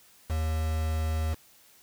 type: tone with quantisation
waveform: triangle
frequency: 79 Hz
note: D#2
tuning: 27 cents sharp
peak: -24 dBFS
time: 0.29-1.35 s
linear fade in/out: 20 ms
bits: 6
effects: white hiss -58 dBFS RMS until 1.82 s